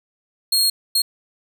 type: tone bursts at uneven times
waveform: sawtooth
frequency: 4263 Hz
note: C8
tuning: 32 cents sharp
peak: -12 dBFS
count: 2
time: 0.52-0.7 / 0.95-1.02 s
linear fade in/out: 5 ms
effects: none